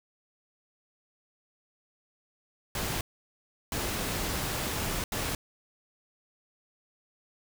pink noise bursts at uneven times, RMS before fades -32 dBFS, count 3, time 2.75-3.01 / 3.72-5.04 / 5.12-5.35 s, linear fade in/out 2 ms, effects none

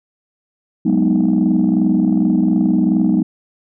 sine chord, G# minor seventh, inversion third, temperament equal, 185 / 207.7 / 246.9 / 311.1 Hz, F#3 / G#3 / B3 / D#4, 0 / 0 / 0 / 0 cents, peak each -16 dBFS, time 0.85-3.23 s, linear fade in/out 10 ms, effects tanh soft clip ceiling -6 dBFS

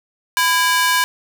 sawtooth ring-modulated tone, 1318.5 Hz, E6, in tune, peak -7 dBFS, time 0.37-1.04 s, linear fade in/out 0 ms, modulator 316 Hz, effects none

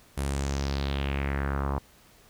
sawtooth tone with low-pass filter sweep, 69.3 Hz, C#2, in tune, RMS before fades -29 dBFS, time 0.17-1.79 s, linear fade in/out 10 ms, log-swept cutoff 11000 to 980 Hz, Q 3.1, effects pink hiss -57 dBFS RMS until 2.29 s

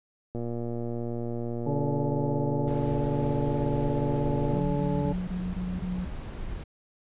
click train, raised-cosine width 2 ms, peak -21 dBFS, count 502, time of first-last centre 0.35-4.596 s, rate 118 Hz
harmonic tone, 143.3 Hz, D3, 42 cents flat, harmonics 1 / 2 / 3 / 4 / 6, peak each -29 / -32 / -34 / -35 / -37 dBFS, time 1.66-5.13 s, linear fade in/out 10 ms
brown noise, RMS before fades -36 dBFS, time 2.67-6.64 s, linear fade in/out 10 ms
sine tone bursts, 181.1 Hz, F#3, 37 cents flat, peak -29 dBFS, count 6, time 4.53-6.05 s, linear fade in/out 5 ms, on 230 ms, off 28 ms
effects resampled to 8000 Hz

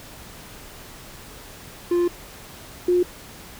triangle / sine tone pair in turn, 349.2 / 356.5 Hz, F4 / F4, 0 / +36 cents, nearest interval unison, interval 36 cents, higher second, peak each -15 dBFS, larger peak neither, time 1.91-2.08 / 2.88-3.03 s, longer first, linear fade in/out 5 ms, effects pink hiss -42 dBFS RMS until 3.59 s

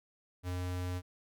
square tone, 90.1 Hz, F#2, 45 cents flat, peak -35 dBFS, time 0.43-1.02 s, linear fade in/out 50 ms, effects none

